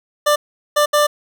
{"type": "tone bursts at uneven times", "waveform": "25% pulse", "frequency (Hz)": 592, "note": "D5", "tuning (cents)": 14, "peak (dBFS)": -8, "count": 3, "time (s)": [[0.26, 0.36], [0.76, 0.86], [0.93, 1.07]], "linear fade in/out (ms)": 10, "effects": []}